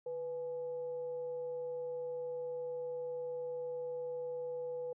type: tone with frequency modulation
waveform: sine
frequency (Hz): 493.9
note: B4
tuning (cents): 0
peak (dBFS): -37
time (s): 0.06-4.93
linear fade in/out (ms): 5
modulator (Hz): 349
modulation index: 0.25
effects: high-pass 200 Hz 12 dB/octave